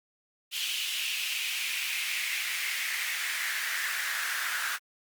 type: noise with high-pass filter sweep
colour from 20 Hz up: pink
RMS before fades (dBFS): -32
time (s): 0.51-4.79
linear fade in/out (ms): 50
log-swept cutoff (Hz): 3000 to 1500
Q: 3.8
effects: Opus 48 kbps